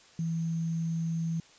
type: tone with sample-and-hold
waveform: sine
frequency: 164.81 Hz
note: E3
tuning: in tune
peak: -28 dBFS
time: 0.19-1.4 s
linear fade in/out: 2 ms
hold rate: 6300 Hz
effects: white hiss -57 dBFS RMS until 1.58 s + resampled to 16000 Hz